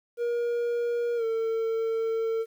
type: tone with pitch glide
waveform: triangle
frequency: 474.9 to 450.8 Hz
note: A#4 to A4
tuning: +32 to +42 cents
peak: -23 dBFS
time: 0.17-2.46 s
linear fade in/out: 50 ms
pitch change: -90 cents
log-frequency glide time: 1.16-1.24 s
effects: 10-bit